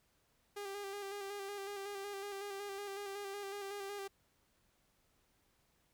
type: tone with vibrato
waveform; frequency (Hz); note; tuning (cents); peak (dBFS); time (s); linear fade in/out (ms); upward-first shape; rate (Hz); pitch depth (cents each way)
sawtooth; 400; G4; +35; -38; 0.56-4.08; 10; square; 5.4; 32
effects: pink hiss -75 dBFS RMS until 5.93 s